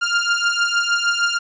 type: beating tone pair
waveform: sawtooth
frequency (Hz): 1396.9 / 1403.4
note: F6 / F6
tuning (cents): 0 / +8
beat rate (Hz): 6.5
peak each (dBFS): -16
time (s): 0.01-1.39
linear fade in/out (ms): 20
effects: resampled to 16000 Hz